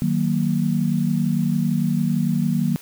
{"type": "chord", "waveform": "sine", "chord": "D# minor", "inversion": "none", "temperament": "just", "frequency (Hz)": [155.56, 186.68, 233.3], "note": ["D#3", "F#3", "A#3"], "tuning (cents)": [0, 16, 2], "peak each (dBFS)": -22, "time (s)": [0.02, 2.76], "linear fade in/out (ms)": 0, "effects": ["white hiss -44 dBFS RMS until 2.81 s"]}